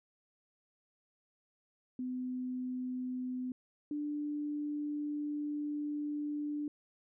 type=tone pair in turn; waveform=sine; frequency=253.2 / 295.1 Hz; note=B3 / D4; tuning=+43 / +8 cents; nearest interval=minor third; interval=265 cents; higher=second; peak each=-35 / -34 dBFS; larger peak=second; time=1.99-3.52 / 3.91-6.68 s; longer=second; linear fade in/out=2 ms; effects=none